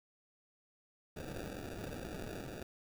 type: noise with sample-and-hold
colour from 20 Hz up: blue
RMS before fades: -44 dBFS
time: 1.16-2.63 s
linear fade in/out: 5 ms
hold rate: 1050 Hz
effects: none